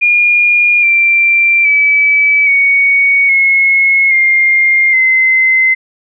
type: tone with pitch steps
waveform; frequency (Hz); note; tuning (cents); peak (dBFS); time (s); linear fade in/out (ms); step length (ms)
sine; 2424 / 2359 / 2296 / 2234 / 2175 / 2116 / 2060; D#7 / D7 / D7 / C#7 / C#7 / C7 / C7; -46 / +7 / -40 / +13 / -33 / +19 / -28; -6; 0.01-5.75; 20; 820
effects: none